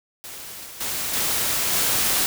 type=noise with level steps; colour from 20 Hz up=white; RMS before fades=-37 / -39 / -27 / -23 / -21 dBFS; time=0.24-2.26 s; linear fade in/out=0 ms; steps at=0.65 / 0.8 / 1.13 / 1.72 s; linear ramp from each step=10 ms; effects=none